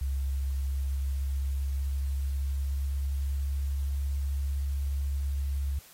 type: tone with pitch glide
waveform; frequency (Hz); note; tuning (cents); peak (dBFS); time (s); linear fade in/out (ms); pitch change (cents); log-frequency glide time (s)
sine; 67.7 to 69.52; C#2 to C#2; -40 to +6; -27; 0.01-5.79; 5; +46; 0.17-4.12
effects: white hiss -54 dBFS RMS until 5.93 s + AAC 48 kbps